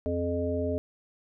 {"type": "harmonic tone with a mistuned harmonic", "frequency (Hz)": 87.31, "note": "F2", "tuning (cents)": 0, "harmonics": [1, 3, 5, 7], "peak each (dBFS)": [-32, -32, -32, -32], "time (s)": [0.06, 0.78], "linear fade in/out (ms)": 0, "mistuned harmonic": 5, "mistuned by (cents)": -30, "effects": []}